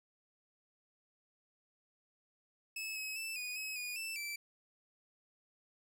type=tone with pitch steps; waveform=sawtooth; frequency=2599 / 2559 / 2646 / 2471 / 2559 / 2455 / 2656 / 2330 Hz; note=E7 / D#7 / E7 / D#7 / D#7 / D#7 / E7 / D7; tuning=-25 / +48 / +6 / -13 / +48 / -24 / +12 / -14 cents; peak=-36 dBFS; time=2.76-4.36 s; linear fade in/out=5 ms; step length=200 ms; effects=none

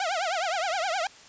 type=tone with vibrato; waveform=sawtooth; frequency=715 Hz; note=F5; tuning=41 cents sharp; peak=-22 dBFS; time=0-1.07 s; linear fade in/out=2 ms; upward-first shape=triangle; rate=9.6 Hz; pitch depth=250 cents each way; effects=white hiss -50 dBFS RMS until 1.28 s + resampled to 16000 Hz

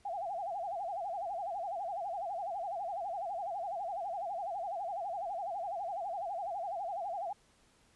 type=tone with vibrato; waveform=sine; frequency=740 Hz; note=F#5; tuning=in tune; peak=-35 dBFS; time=0.05-7.33 s; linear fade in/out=5 ms; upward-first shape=sine; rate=12 Hz; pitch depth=190 cents each way; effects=pink hiss -67 dBFS RMS until 7.95 s + resampled to 24000 Hz

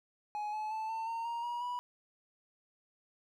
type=tone with pitch steps; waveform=triangle; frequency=839 / 857.6 / 876.7 / 896.1 / 916 / 936.3 / 957.1 / 978.3 Hz; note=G#5 / A5 / A5 / A5 / A#5 / A#5 / A#5 / B5; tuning=+17 / -45 / -7 / +31 / -31 / +7 / +45 / -17 cents; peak=-33 dBFS; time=0.35-1.79 s; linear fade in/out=0 ms; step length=180 ms; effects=none

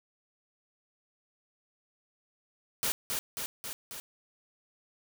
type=noise with echo; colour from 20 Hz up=white; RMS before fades=-30 dBFS; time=2.83-2.92 s; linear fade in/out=0 ms; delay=270 ms; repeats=4; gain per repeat=-3 dB; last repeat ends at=4 s; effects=none

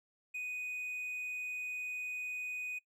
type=tone; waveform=triangle; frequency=2489 Hz; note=D#7; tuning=in tune; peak=-36 dBFS; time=0.34-2.79 s; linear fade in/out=10 ms; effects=noise-tail reverb RT60 0.1 s tail -20 dB re dry

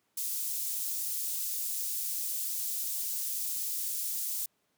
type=high-pass noise; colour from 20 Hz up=white; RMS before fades=-34 dBFS; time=0.17-4.46 s; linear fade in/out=5 ms; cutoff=6700 Hz; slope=12 dB/octave; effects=pink hiss -75 dBFS RMS until 4.77 s + high-pass 150 Hz 12 dB/octave

